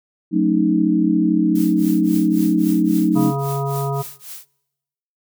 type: chord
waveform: sine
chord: D# half-diminished seventh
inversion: first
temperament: equal with one note detuned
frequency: 182.24 / 220 / 277.2 / 311.1 Hz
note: F#3 / A3 / C#4 / D#4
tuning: -26 / 0 / 0 / 0 cents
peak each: -19 / -21 / -22 / -17 dBFS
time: 0.31-3.33 s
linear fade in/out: 50 ms
type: noise with tremolo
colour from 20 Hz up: blue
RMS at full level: -32 dBFS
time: 1.55-4.46 s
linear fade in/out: 5 ms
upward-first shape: triangle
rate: 3.7 Hz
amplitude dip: 100%
type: harmonic tone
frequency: 138.59 Hz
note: C#3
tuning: in tune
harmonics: 1 / 3 / 5 / 7 / 9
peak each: -21 / -26 / -28 / -29 / -31 dBFS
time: 3.15-4.03 s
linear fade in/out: 20 ms
effects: noise-tail reverb RT60 1.0 s tail -26 dB re dry